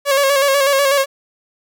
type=tone with vibrato; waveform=sawtooth; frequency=554.4 Hz; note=C#5; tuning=in tune; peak=-8 dBFS; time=0.05-1.06 s; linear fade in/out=50 ms; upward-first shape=square; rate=8.1 Hz; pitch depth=41 cents each way; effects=none